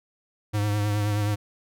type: tone with vibrato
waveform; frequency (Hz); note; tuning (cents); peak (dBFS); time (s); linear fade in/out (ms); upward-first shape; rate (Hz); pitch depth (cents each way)
square; 104; G#2; +3; -23; 0.53-1.36; 20; triangle; 9.5; 39
effects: none